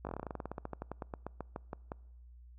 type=slowing click train; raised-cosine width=1 ms; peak=-25 dBFS; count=26; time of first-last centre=0.05-1.919 s; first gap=19 ms; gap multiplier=1.1; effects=noise-tail reverb RT60 1.0 s tail -25 dB re dry + added 60 Hz sine -52 dBFS peak until 2.58 s